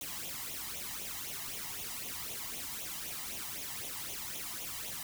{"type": "noise with flanger", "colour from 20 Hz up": "white", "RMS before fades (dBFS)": -41, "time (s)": [0.01, 5.03], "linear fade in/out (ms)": 2, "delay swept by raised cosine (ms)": [0.3, 1.04], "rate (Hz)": 3.9, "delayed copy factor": 0.7, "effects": []}